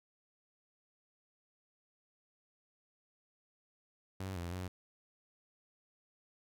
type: tone with pitch steps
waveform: sawtooth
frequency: 95.3 / 86.3 / 91.7 Hz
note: G2 / F2 / F#2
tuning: -48 / -20 / -15 cents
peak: -35 dBFS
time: 4.2-4.68 s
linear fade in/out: 5 ms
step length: 160 ms
effects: none